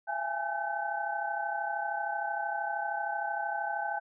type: tone cluster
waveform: sine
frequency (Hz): 677 / 811 / 844 / 1527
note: E5 / G#5 / G#5 / G6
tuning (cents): +46 / -41 / +28 / -46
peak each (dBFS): -38 / -35 / -36 / -36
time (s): 0.07-4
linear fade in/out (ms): 20
effects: none